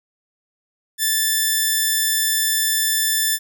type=tone; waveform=5% pulse; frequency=1760 Hz; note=A6; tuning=in tune; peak=-6 dBFS; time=0.98-3.39 s; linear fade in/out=50 ms; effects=none